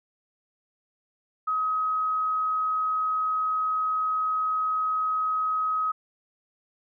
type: tone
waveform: sine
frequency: 1268 Hz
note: D#6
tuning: 32 cents sharp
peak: -23 dBFS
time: 1.47-5.92 s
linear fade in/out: 10 ms
effects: none